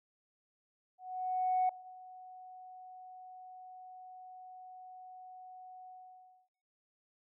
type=tone with ADSR envelope; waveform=sine; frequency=740 Hz; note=F#5; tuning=in tune; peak=-25 dBFS; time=0.98-6.49 s; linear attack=710 ms; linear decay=4 ms; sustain=-23 dB; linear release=610 ms; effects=noise-tail reverb RT60 1.0 s tail -21 dB re dry + tanh soft clip ceiling -23 dBFS